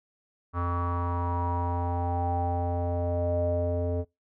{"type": "tone with low-pass filter sweep", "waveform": "square", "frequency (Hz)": 87.31, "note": "F2", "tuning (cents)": 0, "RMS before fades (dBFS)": -28, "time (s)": [0.53, 4.05], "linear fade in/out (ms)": 50, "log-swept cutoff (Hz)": [1200, 530], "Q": 8.7, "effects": ["noise-tail reverb RT60 0.2 s tail -23 dB re dry"]}